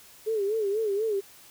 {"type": "tone with vibrato", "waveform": "sine", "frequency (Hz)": 420, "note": "G#4", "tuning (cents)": 19, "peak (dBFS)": -24, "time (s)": [0.26, 1.21], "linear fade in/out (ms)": 20, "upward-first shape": "sine", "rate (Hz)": 4.1, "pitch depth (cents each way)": 120, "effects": ["white hiss -52 dBFS RMS until 1.5 s"]}